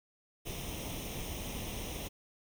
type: noise with comb filter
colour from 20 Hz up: pink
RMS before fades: -40 dBFS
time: 0.45-2.09 s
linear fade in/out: 20 ms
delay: 0.33 ms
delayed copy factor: +0.7
effects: none